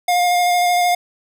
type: tone with vibrato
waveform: square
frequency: 710 Hz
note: F5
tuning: 28 cents sharp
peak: -14 dBFS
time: 0.08-0.95 s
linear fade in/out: 5 ms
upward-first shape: square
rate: 13 Hz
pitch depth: 11 cents each way
effects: none